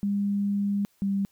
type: tone pair in turn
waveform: sine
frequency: 201.5 / 197.47 Hz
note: G3 / G3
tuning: +48 / +13 cents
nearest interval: unison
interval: 35 cents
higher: first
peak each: -23 dBFS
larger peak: neither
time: 0.03-0.85 / 1.02-1.25 s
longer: first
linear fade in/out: 0 ms
effects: white hiss -66 dBFS RMS until 1.31 s